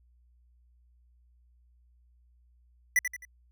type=tone with echo; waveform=square; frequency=1975.5 Hz; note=B6; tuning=in tune; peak=-21 dBFS; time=2.96-2.99 s; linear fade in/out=2 ms; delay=87 ms; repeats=3; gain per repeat=-8 dB; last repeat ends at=3.251 s; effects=added 60 Hz sine -60 dBFS peak until 3.51 s